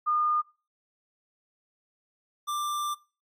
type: tone pair in turn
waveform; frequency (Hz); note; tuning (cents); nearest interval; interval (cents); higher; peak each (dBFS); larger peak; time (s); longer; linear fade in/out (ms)
sine / square; 1217 / 1183; D#6 / D6; -39 / +12; unison; 49; first; -23 / -29; first; 0.06-0.42 / 2.47-2.95; second; 20
effects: noise-tail reverb RT60 0.3 s tail -18 dB re dry + AAC 64 kbps